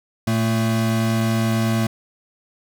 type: tone pair together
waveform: square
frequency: 114.1 / 223.4 Hz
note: A#2 / A3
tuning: -37 / +27 cents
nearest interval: octave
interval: 1164 cents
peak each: -21 dBFS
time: 0.27-1.87 s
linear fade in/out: 5 ms
effects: none